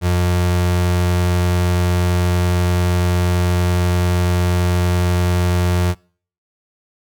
35% pulse tone, 88.8 Hz, F2, 29 cents sharp, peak -12 dBFS, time 0.01-5.95 s, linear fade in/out 50 ms, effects noise-tail reverb RT60 0.5 s tail -26 dB re dry

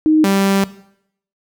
sine / sawtooth tone pair in turn, 311.1 / 195.98 Hz, D#4 / G3, 0 / 0 cents, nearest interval minor sixth, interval 800 cents, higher first, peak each -9 dBFS, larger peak neither, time 0.06-0.24 / 0.24-0.64 s, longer second, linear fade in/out 0 ms, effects noise-tail reverb RT60 0.7 s tail -17 dB re dry

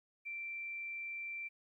sine tone, 2349 Hz, D7, in tune, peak -40 dBFS, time 0.25-1.49 s, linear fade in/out 20 ms, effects 13-bit

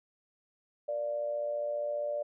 sine tone with amplitude modulation, 587.3 Hz, D5, in tune, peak -28 dBFS, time 0.88-2.23 s, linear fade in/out 10 ms, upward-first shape sine, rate 115 Hz, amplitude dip 55%, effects none

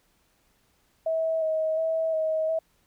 sine tone with vibrato, 640 Hz, D#5, 49 cents sharp, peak -23 dBFS, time 1.06-2.59 s, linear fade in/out 5 ms, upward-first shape square, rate 1.4 Hz, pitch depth 18 cents each way, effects pink hiss -67 dBFS RMS until 2.86 s

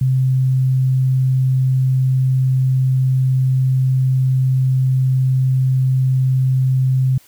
sine tone, 130.5 Hz, C3, 4 cents flat, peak -12 dBFS, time 0.01-7.18 s, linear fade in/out 5 ms, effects white hiss -50 dBFS RMS until 7.27 s

